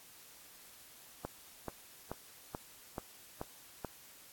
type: click train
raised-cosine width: 1 ms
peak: -24 dBFS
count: 7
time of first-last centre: 1.25-3.847 s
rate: 2.31 Hz
effects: white hiss -57 dBFS RMS until 4.32 s + AAC 64 kbps